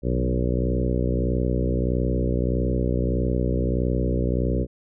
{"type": "harmonic tone with a mistuned harmonic", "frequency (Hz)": 61.6, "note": "B1", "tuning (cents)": -4, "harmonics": [1, 2, 3, 4, 5, 6, 7, 8, 9], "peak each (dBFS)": [-24, -27, -29, -30, -31, -32, -32, -33, -34], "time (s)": [0.02, 4.67], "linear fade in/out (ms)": 50, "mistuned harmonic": 2, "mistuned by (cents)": 29, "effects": []}